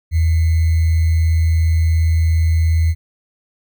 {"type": "tone with sample-and-hold", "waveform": "sine", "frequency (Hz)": 81.4, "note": "E2", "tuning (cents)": -21, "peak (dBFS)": -11, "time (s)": [0.11, 2.95], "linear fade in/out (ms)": 50, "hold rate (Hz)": 2100, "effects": []}